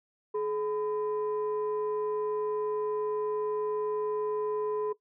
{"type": "tone pair together", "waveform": "sine", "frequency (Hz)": [424.2, 1006.8], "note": ["G#4", "B5"], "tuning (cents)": [37, 33], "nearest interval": "octave + minor third", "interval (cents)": 1496, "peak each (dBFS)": [-27, -37], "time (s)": [0.34, 4.93], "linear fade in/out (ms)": 10, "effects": ["noise-tail reverb RT60 0.1 s tail -17 dB re dry", "tanh soft clip ceiling -22 dBFS"]}